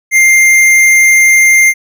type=tone with hard clipping; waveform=sine; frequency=2104 Hz; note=C7; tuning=9 cents sharp; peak=-5 dBFS; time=0.11-1.74 s; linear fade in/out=50 ms; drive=14 dB; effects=none